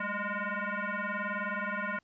sine tone with frequency modulation, 196 Hz, G3, in tune, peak -31 dBFS, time 0-1.99 s, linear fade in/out 5 ms, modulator 411 Hz, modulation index 4.6, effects pink hiss -75 dBFS RMS until 2.03 s + resampled to 16000 Hz

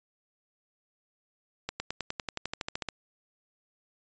accelerating click train, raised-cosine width 0.2 ms, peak -15 dBFS, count 15, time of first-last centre 1.69-2.887 s, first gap 110 ms, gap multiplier 0.96, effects resampled to 16000 Hz

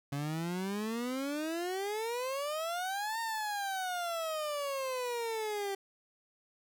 30% pulse exponential two-way sweep, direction up then down, 138.59 to 921 to 389.3 Hz, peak -31 dBFS, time 0.12-5.75 s, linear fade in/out 5 ms, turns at 3.2 s, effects none

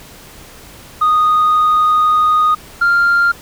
sine tone pair in turn, 1239 / 1394.4 Hz, D#6 / F6, -8 / -3 cents, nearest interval major second, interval 205 cents, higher second, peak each -7 dBFS, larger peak neither, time 1.01-2.55 / 2.81-3.32 s, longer first, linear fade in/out 10 ms, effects tanh soft clip ceiling -7 dBFS + pink hiss -38 dBFS RMS until 3.41 s

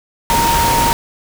sine tone in noise, 930 Hz, A#5, 4 cents flat, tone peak -13 dBFS, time 0.3-0.93 s, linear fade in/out 0 ms, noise pink, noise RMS -17 dBFS, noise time 0.3-0.93 s, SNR +1 dB, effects none

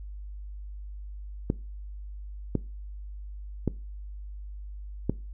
clicks, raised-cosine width 3 ms, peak -11 dBFS, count 4, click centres 1.501 / 2.553 / 3.677 / 5.096 s, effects noise-tail reverb RT60 0.3 s tail -21 dB re dry + added 50 Hz sine -37 dBFS peak until 5.33 s

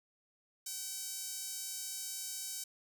sawtooth tone with high-pass filter, 766 Hz, G5, 40 cents flat, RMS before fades -42 dBFS, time 0.66-2.64 s, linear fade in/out 5 ms, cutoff 6500 Hz, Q 1.5, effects none

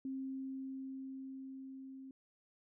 sine tone with level ramp, 266.1 Hz, C4, 29 cents sharp, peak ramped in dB -38 to -48 dBFS, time 0.05-2.11 s, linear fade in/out 2 ms, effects none

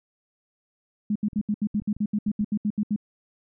sine tone bursts, 209.2 Hz, G#3, 13 cents sharp, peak -21 dBFS, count 15, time 1.1-2.962 s, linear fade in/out 5 ms, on 56 ms, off 73 ms
clicks, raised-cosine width 5 ms, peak -29 dBFS, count 7, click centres 1.332 / 1.391 / 1.744 / 1.82 / 1.966 / 2.285 / 2.41 s
effects none

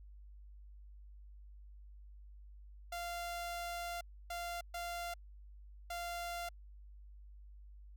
sawtooth tone bursts at uneven times, 693 Hz, F5, 14 cents flat, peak -36 dBFS, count 4, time 2.92-4.01 / 4.3-4.61 / 4.74-5.14 / 5.9-6.49 s, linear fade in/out 5 ms, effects added 50 Hz sine -52 dBFS peak until 7.96 s

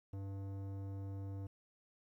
square tone with low-pass filter, 98 Hz, G2, in tune, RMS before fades -44 dBFS, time 0.13-1.47 s, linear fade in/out 5 ms, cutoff 640 Hz, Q 0.59, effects 12-bit

